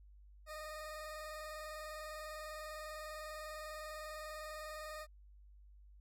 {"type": "tone with vibrato", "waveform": "20% pulse", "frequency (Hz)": 615, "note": "D#5", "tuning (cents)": -20, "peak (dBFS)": -40, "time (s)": [0.46, 5.07], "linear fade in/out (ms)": 50, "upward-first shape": "square", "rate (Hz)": 20, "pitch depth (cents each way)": 24, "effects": ["added 50 Hz sine -57 dBFS peak until 6 s"]}